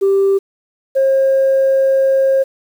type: tone pair in turn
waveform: sine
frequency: 392 / 536.9 Hz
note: G4 / C5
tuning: 0 / +45 cents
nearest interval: perfect fourth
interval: 545 cents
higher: second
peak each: -8 dBFS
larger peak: neither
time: 0.01-0.39 / 0.95-2.44 s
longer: second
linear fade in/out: 20 ms
effects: tanh soft clip ceiling -7 dBFS + 7-bit